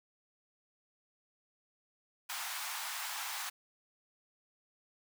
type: high-pass noise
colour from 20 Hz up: pink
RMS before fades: -40 dBFS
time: 2.29-3.5 s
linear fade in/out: 10 ms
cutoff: 780 Hz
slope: 48 dB/octave
effects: none